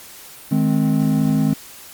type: chord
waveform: triangle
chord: Ab major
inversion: second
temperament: equal with one note detuned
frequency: 155.56 / 210.6 / 261.6 Hz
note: Eb3 / Ab3 / C4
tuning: 0 / +24 / 0 cents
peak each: -17 dBFS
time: 0.51-1.54 s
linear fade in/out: 10 ms
effects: white hiss -40 dBFS RMS until 1.93 s + Opus 48 kbps